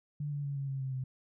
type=tone with pitch steps; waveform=sine; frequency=146.83 / 143.89 / 141.01 / 138.19 / 135.42 / 132.71 / 130.06 Hz; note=D3 / D3 / C#3 / C#3 / C#3 / C3 / C3; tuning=0 / -35 / +30 / -5 / -40 / +25 / -10 cents; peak=-33 dBFS; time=0.2-1.04 s; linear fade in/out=5 ms; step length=120 ms; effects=none